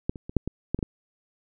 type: clicks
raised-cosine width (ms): 3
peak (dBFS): -11 / -25 / -23 / -7 / -16 / -11 / -19 / -13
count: 8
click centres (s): 0.095 / 0.158 / 0.295 / 0.367 / 0.476 / 0.746 / 0.79 / 0.828
effects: none